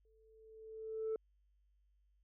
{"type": "tone with exponential growth", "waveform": "sine", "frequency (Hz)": 440.6, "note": "A4", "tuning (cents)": 2, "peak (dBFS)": -32, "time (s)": [0.05, 1.16], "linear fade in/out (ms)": 2, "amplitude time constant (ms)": 240, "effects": ["tanh soft clip ceiling -33 dBFS", "added 50 Hz sine -70 dBFS peak until 2.23 s"]}